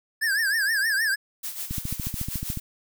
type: tone with vibrato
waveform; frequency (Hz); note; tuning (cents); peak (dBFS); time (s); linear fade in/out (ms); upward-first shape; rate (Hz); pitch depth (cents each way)
square; 1692; G#6; +32; -22; 0.21-1.16; 20; triangle; 6.4; 170
type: noise with tremolo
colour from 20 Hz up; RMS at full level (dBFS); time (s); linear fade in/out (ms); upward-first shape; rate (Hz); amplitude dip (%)
blue; -31; 1.43-2.6; 10; sine; 6.8; 65
type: click train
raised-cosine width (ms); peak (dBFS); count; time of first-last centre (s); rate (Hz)
5; -18; 13; 1.71-2.573; 13.9
effects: none